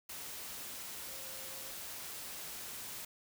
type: tone in noise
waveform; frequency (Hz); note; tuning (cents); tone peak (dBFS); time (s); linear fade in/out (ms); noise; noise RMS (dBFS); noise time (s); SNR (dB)
sine; 533; C5; +32; -56; 1.08-1.71; 5; white; -45; 0.09-3.05; -14
effects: none